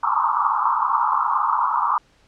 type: band-pass noise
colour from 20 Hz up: pink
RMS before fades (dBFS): -20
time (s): 0.03-1.98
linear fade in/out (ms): 2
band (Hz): 860 to 1300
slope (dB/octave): 96
effects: pink hiss -58 dBFS RMS until 2.27 s + low-pass 6000 Hz 12 dB/octave